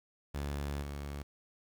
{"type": "tone with level steps", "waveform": "sawtooth", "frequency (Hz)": 71.4, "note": "D2", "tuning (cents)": -48, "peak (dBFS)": [-31, -35], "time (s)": [0.34, 1.23], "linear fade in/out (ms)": 10, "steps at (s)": 0.82, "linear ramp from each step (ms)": 5, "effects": ["10-bit"]}